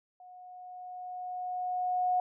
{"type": "tone with level ramp", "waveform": "sine", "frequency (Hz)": 728, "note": "F#5", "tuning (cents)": -28, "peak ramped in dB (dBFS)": [-49, -24], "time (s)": [0.2, 2.2], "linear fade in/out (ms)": 2, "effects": []}